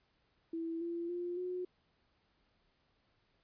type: tone with pitch steps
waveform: sine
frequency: 329.6 / 340.2 / 351.2 / 362.6 Hz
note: E4 / F4 / F4 / F#4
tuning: 0 / -45 / +10 / -35 cents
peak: -36 dBFS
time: 0.53-1.65 s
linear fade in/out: 5 ms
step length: 280 ms
effects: pink hiss -75 dBFS RMS until 3.43 s + resampled to 11025 Hz